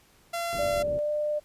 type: tone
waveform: sawtooth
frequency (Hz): 683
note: F5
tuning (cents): -39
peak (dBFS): -25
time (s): 0.33-0.83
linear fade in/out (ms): 10
type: low-pass noise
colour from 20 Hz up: pink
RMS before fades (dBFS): -39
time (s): 0.53-0.99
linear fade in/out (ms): 0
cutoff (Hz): 500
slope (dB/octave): 24
type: tone with pitch glide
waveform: sine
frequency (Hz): 587.3 to 598.3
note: D5 to D5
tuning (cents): 0 to +32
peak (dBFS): -25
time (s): 0.58-1.4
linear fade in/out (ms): 20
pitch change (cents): +32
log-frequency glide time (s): 0.9-1.11
effects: pink hiss -60 dBFS RMS until 1.44 s + resampled to 32000 Hz